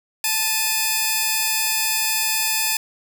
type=tone pair together; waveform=5% pulse; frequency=879 / 2477 Hz; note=A5 / D#7; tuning=-2 / -8 cents; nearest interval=octave + tritone; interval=1794 cents; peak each=-11 dBFS; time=0.24-2.77 s; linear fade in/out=2 ms; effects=none